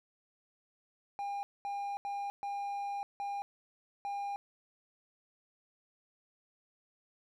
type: tone bursts at uneven times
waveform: triangle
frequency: 805 Hz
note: G5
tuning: 46 cents sharp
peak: -33 dBFS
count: 6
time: 1.19-1.43 / 1.65-1.97 / 2.05-2.3 / 2.43-3.03 / 3.2-3.42 / 4.05-4.36 s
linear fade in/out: 0 ms
effects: none